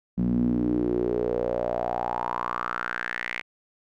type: tone with band-pass filter sweep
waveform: sawtooth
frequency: 60 Hz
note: B1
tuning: 49 cents flat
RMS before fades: -27 dBFS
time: 0.17-3.42 s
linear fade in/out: 20 ms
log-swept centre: 200 to 2200 Hz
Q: 5.5
effects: none